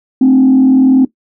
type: tone with frequency modulation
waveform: sine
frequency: 262 Hz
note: C4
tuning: 2 cents sharp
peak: -3 dBFS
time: 0.21-1.05 s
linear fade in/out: 5 ms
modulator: 40.6 Hz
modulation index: 0.48
effects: noise-tail reverb RT60 0.1 s tail -17 dB re dry + tanh soft clip ceiling -1 dBFS